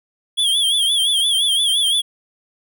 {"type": "tone with vibrato", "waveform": "square", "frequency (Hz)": 3307, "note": "G#7", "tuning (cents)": -8, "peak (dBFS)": -15, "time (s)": [0.37, 2.02], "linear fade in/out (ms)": 20, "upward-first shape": "sine", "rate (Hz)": 5.8, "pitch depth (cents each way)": 91, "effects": []}